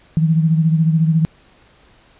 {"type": "beating tone pair", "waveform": "sine", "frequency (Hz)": [159.6, 173.6], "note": ["D#3", "F3"], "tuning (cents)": [44, -10], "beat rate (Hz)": 14, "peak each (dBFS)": [-12, -20], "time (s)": [0.17, 1.25], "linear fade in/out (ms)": 0, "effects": ["pink hiss -51 dBFS RMS until 2.19 s", "resampled to 8000 Hz"]}